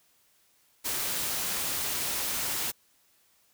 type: noise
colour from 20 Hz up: white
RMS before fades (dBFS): -31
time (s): 0.84-2.72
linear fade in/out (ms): 20
effects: white hiss -66 dBFS RMS until 3.53 s